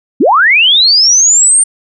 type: linear sweep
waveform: sine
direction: up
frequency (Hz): 194.1 to 8980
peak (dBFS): -4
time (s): 0.2-1.64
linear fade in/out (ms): 10
effects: none